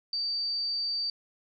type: tone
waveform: sine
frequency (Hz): 4627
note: D8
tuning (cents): -27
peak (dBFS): -28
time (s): 0.13-1.1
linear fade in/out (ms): 2
effects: none